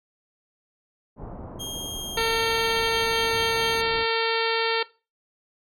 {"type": "low-pass noise", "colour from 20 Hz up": "pink", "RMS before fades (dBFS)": -38, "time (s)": [1.16, 4.06], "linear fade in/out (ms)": 50, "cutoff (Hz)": 960, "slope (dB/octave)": 24}
{"type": "tone with pitch glide", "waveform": "sawtooth", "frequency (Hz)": [3227, 3183], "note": ["G7", "G7"], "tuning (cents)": [50, 26], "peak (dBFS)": -29, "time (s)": [1.59, 3.82], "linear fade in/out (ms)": 20, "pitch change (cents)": -24, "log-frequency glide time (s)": [1.91, 3.02]}
{"type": "harmonic tone", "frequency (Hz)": 454.1, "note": "A#4", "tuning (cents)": -45, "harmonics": [1, 2, 3, 4, 5, 6, 7, 8, 9, 10], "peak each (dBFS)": [-25, -28, -30, -31, -32, -33, -33, -34, -35, -35], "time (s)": [2.17, 4.83], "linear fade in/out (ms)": 5}
{"effects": ["noise-tail reverb RT60 0.3 s tail -19 dB re dry"]}